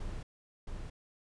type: noise with echo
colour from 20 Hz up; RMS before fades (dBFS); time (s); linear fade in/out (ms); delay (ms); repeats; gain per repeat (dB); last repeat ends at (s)
brown; -39; 0-0.23; 5; 670; 1; -2; 0.9
effects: resampled to 22050 Hz